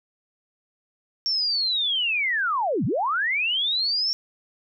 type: linear two-way sweep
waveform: sine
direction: down then up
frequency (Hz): 5520 to 103.83 to 5520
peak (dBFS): -21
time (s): 1.26-4.13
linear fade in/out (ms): 0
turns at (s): 2.85
effects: none